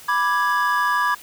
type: chord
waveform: triangle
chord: G# diminished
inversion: first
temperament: equal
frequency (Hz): 987.8 / 1174.7 / 1661.2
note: B5 / D6 / G#6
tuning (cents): 0 / 0 / 0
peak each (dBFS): -20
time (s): 0.08-1.15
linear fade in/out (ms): 10
effects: white hiss -43 dBFS RMS until 1.22 s